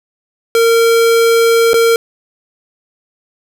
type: tone with dropouts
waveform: square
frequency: 460 Hz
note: A#4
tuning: 23 cents flat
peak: -8 dBFS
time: 0.55-1.96 s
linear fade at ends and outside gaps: 1 ms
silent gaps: 1.733-1.741 s
effects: none